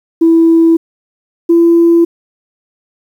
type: tone pair in turn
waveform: sine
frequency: 329.6 / 337.5 Hz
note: E4 / E4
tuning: 0 / +41 cents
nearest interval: unison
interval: 41 cents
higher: second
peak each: -3 dBFS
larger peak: neither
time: 0.21-0.77 / 1.49-2.05 s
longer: neither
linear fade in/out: 10 ms
effects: tanh soft clip ceiling 0 dBFS + 7-bit